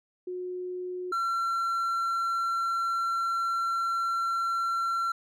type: tone pair in turn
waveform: sine / triangle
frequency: 363 / 1359.1 Hz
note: F#4 / F6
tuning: -33 / -48 cents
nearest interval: octave + major seventh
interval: 2285 cents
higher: second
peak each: -32 / -24 dBFS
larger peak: second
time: 0.27-1.12 / 1.12-5.12 s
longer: second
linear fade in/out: 5 ms
effects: none